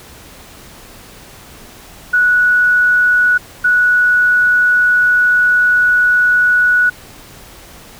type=tone pair in turn; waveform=sine; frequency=1470 / 1470 Hz; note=F#6 / F#6; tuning=-12 / -12 cents; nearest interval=unison; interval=0 cents; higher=neither; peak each=-8 dBFS; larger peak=neither; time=2.13-3.38 / 3.64-6.9 s; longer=second; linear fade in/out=10 ms; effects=pink hiss -38 dBFS RMS until 7.99 s